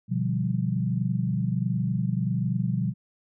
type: chord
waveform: sine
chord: G dominant seventh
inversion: first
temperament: equal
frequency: 123.47 / 146.83 / 174.61 / 196 Hz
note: B2 / D3 / F3 / G3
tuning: 0 / 0 / 0 / 0 cents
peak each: -27 / -32 / -28 / -30 dBFS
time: 0.08-2.94 s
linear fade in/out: 50 ms
effects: none